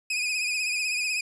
sawtooth tone with vibrato, 2489 Hz, D#7, in tune, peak -22 dBFS, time 0.1-1.21 s, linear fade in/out 5 ms, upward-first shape triangle, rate 16 Hz, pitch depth 74 cents each way, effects resampled to 22050 Hz

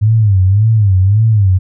sine tone with vibrato, 102.2 Hz, G#2, 27 cents flat, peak -6 dBFS, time 0.01-1.59 s, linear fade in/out 20 ms, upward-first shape sine, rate 1.8 Hz, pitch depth 170 cents each way, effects none

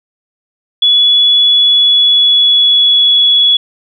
sine tone with pitch glide, 3405 to 3381 Hz, G#7 to G#7, +42 to +30 cents, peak -5 dBFS, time 0.82-3.57 s, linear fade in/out 5 ms, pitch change -12 cents, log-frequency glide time 1.4-3.22 s, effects none

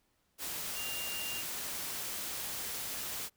sine tone in noise, 2794 Hz, F7, in tune, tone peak -40 dBFS, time 0.74-1.44 s, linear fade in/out 50 ms, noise white, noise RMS -39 dBFS, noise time 0.38-3.3 s, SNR -4 dB, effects pink hiss -75 dBFS RMS until 3.36 s

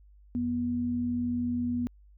sine tone pair together, 91.13 / 243.3 Hz, F#2 / B3, -26 / -26 cents, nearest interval octave + perfect fourth, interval 1700 cents, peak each -38 / -27 dBFS, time 0.35-1.87 s, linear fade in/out 0 ms, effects added 50 Hz sine -53 dBFS peak until 2.17 s

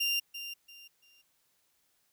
30% pulse tone with echo, 2787 Hz, F7, 4 cents flat, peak -25 dBFS, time 0-0.2 s, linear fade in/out 10 ms, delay 340 ms, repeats 3, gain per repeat -11 dB, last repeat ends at 1.22 s, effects white hiss -73 dBFS RMS until 2.12 s

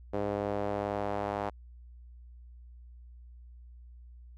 sawtooth tone with band-pass filter sweep, 102.1 Hz, G#2, 29 cents flat, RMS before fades -33 dBFS, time 0.13-1.5 s, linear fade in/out 10 ms, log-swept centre 510 to 780 Hz, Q 1.8, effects added 60 Hz sine -48 dBFS peak until 4.37 s

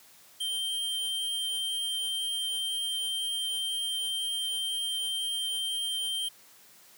square tone, 3151 Hz, G7, 8 cents sharp, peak -30 dBFS, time 0.4-6.29 s, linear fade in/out 10 ms, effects white hiss -56 dBFS RMS until 6.97 s + high-pass 100 Hz 12 dB/octave

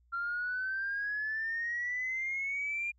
sine exponential sweep, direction up, 1372 to 2412 Hz, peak -31 dBFS, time 0.12-2.92 s, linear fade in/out 20 ms, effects tanh soft clip ceiling -27 dBFS + added 60 Hz sine -64 dBFS peak until 2.98 s

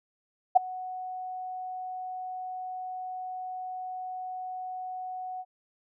sine tone with ADSR envelope, 740 Hz, F#5, in tune, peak -11 dBFS, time 0.55-5.45 s, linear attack 17 ms, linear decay 10 ms, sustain -23 dB, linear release 48 ms, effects none

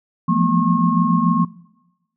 sine tone cluster, 171.4 / 178.4 / 216 / 239.1 / 1082 Hz, F3 / F3 / A3 / A#3 / C#6, -32 / +37 / -32 / +44 / -42 cents, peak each -20 dBFS, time 0.28-1.45 s, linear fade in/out 10 ms, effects noise-tail reverb RT60 1.0 s tail -21 dB re dry

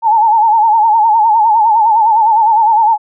sine tone with vibrato, 880 Hz, A5, in tune, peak -6 dBFS, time 0.02-2.98 s, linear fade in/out 50 ms, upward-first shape sine, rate 9.8 Hz, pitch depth 90 cents each way, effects none

